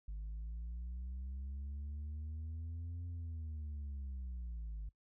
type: linear two-way sweep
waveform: sine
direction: up then down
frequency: 50.6 to 87 to 50.6 Hz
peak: -38 dBFS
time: 0.08-4.89 s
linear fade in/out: 5 ms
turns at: 3.06 s
effects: noise-tail reverb RT60 0.1 s tail -24 dB re dry + tanh soft clip ceiling -40 dBFS